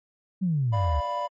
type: exponential sweep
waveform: sine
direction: down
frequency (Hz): 196 to 67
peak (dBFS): -21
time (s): 0.41-1.01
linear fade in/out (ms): 20
type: chord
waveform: triangle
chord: B diminished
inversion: first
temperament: equal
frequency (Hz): 587.3 / 698.5 / 987.8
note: D5 / F5 / B5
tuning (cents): 0 / 0 / 0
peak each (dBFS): -30 / -32 / -26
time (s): 0.72-1.28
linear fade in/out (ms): 20
effects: tanh soft clip ceiling -14 dBFS + MP3 32 kbps